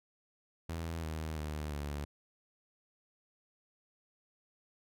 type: tone with pitch steps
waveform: sawtooth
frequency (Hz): 82.41 / 79.01 / 75.75 / 72.62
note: E2 / D#2 / D#2 / D2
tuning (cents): 0 / +27 / -46 / -19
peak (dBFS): -33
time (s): 0.69-2.05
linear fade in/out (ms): 5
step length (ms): 340
effects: none